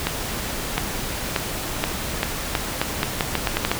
accelerating click train, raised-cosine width 0.3 ms, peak -3 dBFS, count 14, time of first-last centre 0.07-3.716 s, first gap 710 ms, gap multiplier 0.82, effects pink hiss -28 dBFS RMS until 3.79 s

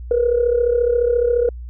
sine tone with amplitude modulation, 480 Hz, B4, 49 cents flat, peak -10 dBFS, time 0.11-1.49 s, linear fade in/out 2 ms, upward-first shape sine, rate 34.4 Hz, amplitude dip 70%, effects tanh soft clip ceiling -7 dBFS + added 60 Hz sine -29 dBFS peak until 1.69 s

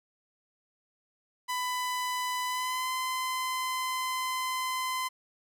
sawtooth tone with pitch glide, 999 to 1027.1 Hz, B5 to C6, +20 to -32 cents, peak -26 dBFS, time 1.48-5.09 s, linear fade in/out 20 ms, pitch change +48 cents, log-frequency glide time 2.46-2.9 s, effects none

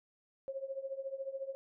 sine tone with tremolo, 540 Hz, C#5, 45 cents flat, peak -34 dBFS, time 0.48-1.55 s, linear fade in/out 0 ms, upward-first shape triangle, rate 14 Hz, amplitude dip 90%, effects none

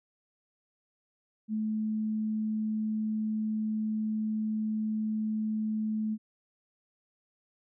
sine tone, 216.5 Hz, A3, 28 cents flat, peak -28 dBFS, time 1.48-6.18 s, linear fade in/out 50 ms, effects none

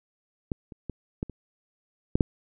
clicks, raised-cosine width 3 ms, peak -15 / -29 / -20 / -16 / -26 / -9 / -6 dBFS, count 7, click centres 0.518 / 0.722 / 0.897 / 1.229 / 1.297 / 2.155 / 2.208 s, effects none

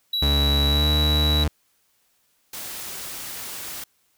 triangle tone, 3910 Hz, B7, 18 cents flat, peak -20 dBFS, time 0.13-1.44 s, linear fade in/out 5 ms
40% pulse tone with pitch glide, 71 to 75.05 Hz, C#2 to D2, +42 to +38 cents, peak -18 dBFS, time 0.22-1.48 s, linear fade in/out 5 ms, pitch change +96 cents, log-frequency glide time 0.66-0.88 s
white noise, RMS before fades -34 dBFS, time 2.53-3.84 s, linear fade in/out 5 ms
effects white hiss -66 dBFS RMS until 4.17 s

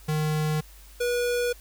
square tone pair in turn, 153.8 / 484.8 Hz, D#3 / B4, -20 / -32 cents, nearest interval octave + minor sixth, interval 1988 cents, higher second, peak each -24 dBFS, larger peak neither, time 0.08-0.61 / 1-1.53 s, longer neither, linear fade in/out 10 ms, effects added 50 Hz sine -47 dBFS peak until 1.6 s + white hiss -53 dBFS RMS until 1.6 s

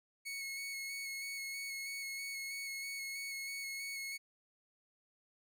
sawtooth tone with vibrato, 2199 Hz, C#7, 14 cents flat, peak -37 dBFS, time 0.25-4.18 s, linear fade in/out 20 ms, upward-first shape square, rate 3.1 Hz, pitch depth 16 cents each way, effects none

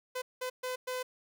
sawtooth tone bursts at uneven times, 507 Hz, B4, 45 cents sharp, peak -30 dBFS, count 4, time 0.15-0.22 / 0.41-0.5 / 0.63-0.76 / 0.87-1.03 s, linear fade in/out 10 ms, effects none

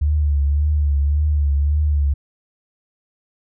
sine tone with vibrato, 73 Hz, D2, 10 cents flat, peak -14 dBFS, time 0.01-2.14 s, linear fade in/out 10 ms, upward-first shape triangle, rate 1.8 Hz, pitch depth 71 cents each way, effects none

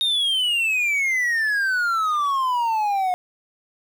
triangle exponential sweep, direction down, 3729 to 719 Hz, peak -17 dBFS, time 0.01-3.14 s, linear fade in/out 0 ms, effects 8-bit

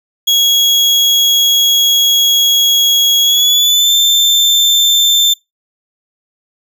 35% pulse tone with pitch glide, 3322 to 3560 Hz, G#7 to A7, 0 to +20 cents, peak -6 dBFS, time 0.27-5.34 s, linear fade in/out 10 ms, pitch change +120 cents, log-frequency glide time 3.22-3.93 s, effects noise-tail reverb RT60 0.2 s tail -25 dB re dry

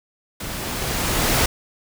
pink noise with level ramp, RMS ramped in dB -31 to -17 dBFS, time 0.4-1.46 s, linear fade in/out 5 ms, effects none

